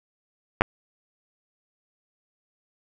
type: clicks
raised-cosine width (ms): 0.5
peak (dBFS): -3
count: 2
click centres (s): 0.61 / 0.619
effects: none